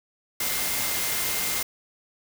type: tone in noise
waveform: sine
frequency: 2100 Hz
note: C7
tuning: 6 cents sharp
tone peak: -36 dBFS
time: 0.4-1.63 s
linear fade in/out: 5 ms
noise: white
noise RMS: -27 dBFS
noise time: 0.4-1.63 s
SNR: -12 dB
effects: none